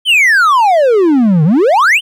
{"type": "exponential two-way sweep", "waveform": "triangle", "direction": "down then up", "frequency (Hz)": [3197, 146.83, 3197], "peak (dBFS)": -4, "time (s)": [0.05, 2.01], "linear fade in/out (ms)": 50, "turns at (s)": 1.44, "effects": []}